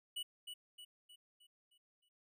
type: tone with echo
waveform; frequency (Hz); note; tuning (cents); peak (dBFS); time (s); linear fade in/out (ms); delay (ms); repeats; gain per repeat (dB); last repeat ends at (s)
square; 2944; F#7; -9; -40; 0.16-0.23; 10; 310; 6; -6; 2.09
effects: none